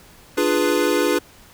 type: chord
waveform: square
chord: D diminished seventh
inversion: none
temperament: equal with one note detuned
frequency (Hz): 297.6 / 349.2 / 415.3 / 493.9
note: D4 / F4 / Ab4 / Cb5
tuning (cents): +23 / 0 / 0 / 0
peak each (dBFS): -23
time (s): 0.37-1.19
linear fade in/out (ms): 10
effects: pink hiss -48 dBFS RMS until 1.53 s